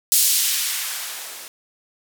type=noise with band-pass filter sweep; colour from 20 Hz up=violet; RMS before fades=-22 dBFS; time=0.12-1.48 s; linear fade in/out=0 ms; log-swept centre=6000 to 330 Hz; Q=0.71; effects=none